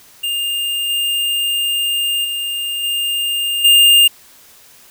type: tone with level steps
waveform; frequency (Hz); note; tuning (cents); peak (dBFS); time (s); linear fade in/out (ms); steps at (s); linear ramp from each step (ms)
square; 2809; F7; +9; -18 / -16 / -20 / -17 / -7; 0.23-4.08; 10; 0.89 / 2.24 / 2.83 / 3.64; 10
effects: white hiss -45 dBFS RMS until 4.9 s